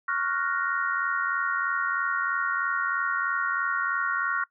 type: chord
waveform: sine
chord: Gb major seventh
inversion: second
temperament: equal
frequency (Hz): 1108.7 / 1396.9 / 1480 / 1864.7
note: Db6 / F6 / Gb6 / Bb6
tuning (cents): 0 / 0 / 0 / 0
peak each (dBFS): -30 / -28 / -31 / -33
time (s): 0.08-4.44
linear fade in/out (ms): 5
effects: noise-tail reverb RT60 0.1 s tail -21 dB re dry